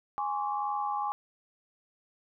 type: tone cluster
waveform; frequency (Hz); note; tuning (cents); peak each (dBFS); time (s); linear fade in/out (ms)
sine; 827 / 1065 / 1147; G#5 / C6 / D6; -8 / +30 / -41; -31 / -36 / -35; 0.18-1.12; 0
effects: none